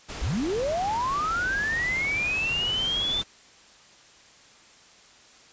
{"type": "noise", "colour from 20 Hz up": "pink", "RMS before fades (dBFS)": -36, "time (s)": [0.08, 3.24], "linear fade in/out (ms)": 20}
{"type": "linear sweep", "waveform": "sine", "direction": "up", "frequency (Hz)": [30.85, 3578], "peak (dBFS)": -24, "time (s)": [0.21, 3.22], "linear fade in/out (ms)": 10}
{"effects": ["white hiss -53 dBFS RMS until 5.52 s", "resampled to 16000 Hz"]}